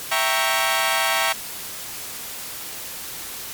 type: chord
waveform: 15% pulse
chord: E diminished seventh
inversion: none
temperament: equal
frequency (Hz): 659.3 / 784 / 932.3 / 1108.7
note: E5 / G5 / Bb5 / Db6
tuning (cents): 0 / 0 / 0 / 0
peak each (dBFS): -18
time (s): 0.11-1.33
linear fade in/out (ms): 10
effects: white hiss -33 dBFS RMS until 3.53 s + MP3 96 kbps